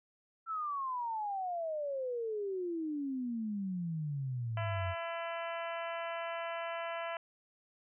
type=exponential sweep; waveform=sine; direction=down; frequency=1349 to 87.31 Hz; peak=-34 dBFS; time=0.46-4.95 s; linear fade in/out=50 ms
type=harmonic tone; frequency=335.3 Hz; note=E4; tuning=30 cents sharp; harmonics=2 / 3 / 4 / 5 / 6 / 7 / 8 / 9; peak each=-39 / -43 / -45 / -47 / -49 / -50 / -51 / -52 dBFS; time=4.57-7.17 s; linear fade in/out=2 ms
effects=none